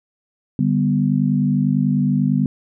sine chord, G major, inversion second, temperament equal, 146.83 / 196 / 246.9 Hz, D3 / G3 / B3, 0 / 0 / 0 cents, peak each -19 dBFS, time 0.59-2.46 s, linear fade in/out 2 ms, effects none

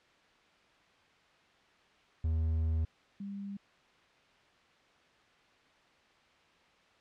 triangle / sine tone pair in turn, 80.1 / 199.35 Hz, E2 / G3, -49 / +29 cents, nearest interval octave + major third, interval 1578 cents, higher second, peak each -26 / -38 dBFS, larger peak first, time 2.24-2.85 / 3.2-3.57 s, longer first, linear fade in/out 5 ms, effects white hiss -64 dBFS RMS until 7 s + low-pass 3000 Hz 12 dB/octave

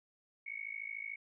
sine tone with amplitude modulation, 2217 Hz, C#7, in tune, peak -36 dBFS, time 0.46-1.16 s, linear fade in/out 10 ms, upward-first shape sine, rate 53.5 Hz, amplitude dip 95%, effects none

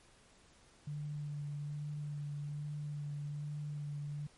sine tone with vibrato, 146.83 Hz, D3, in tune, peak -38 dBFS, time 0.87-4.27 s, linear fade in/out 5 ms, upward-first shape sine, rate 1.2 Hz, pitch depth 16 cents each way, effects pink hiss -64 dBFS RMS until 4.37 s + MP3 48 kbps

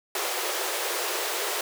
pink high-pass noise, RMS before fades -29 dBFS, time 0.15-1.61 s, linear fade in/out 2 ms, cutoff 350 Hz, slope 96 dB/octave, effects none

